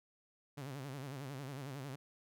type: tone with vibrato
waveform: sawtooth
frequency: 136.7 Hz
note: C#3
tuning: 24 cents flat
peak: -39 dBFS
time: 0.57-1.96 s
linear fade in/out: 10 ms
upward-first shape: sine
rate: 11 Hz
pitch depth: 120 cents each way
effects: none